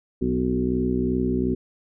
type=harmonic tone with a mistuned harmonic; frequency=62.7 Hz; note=B1; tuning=27 cents sharp; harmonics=1 / 2 / 3 / 4 / 5 / 6 / 7; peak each=-30 / -32 / -28 / -24 / -35 / -26 / -37 dBFS; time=0.21-1.55 s; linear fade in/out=10 ms; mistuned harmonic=6; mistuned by=-19 cents; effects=none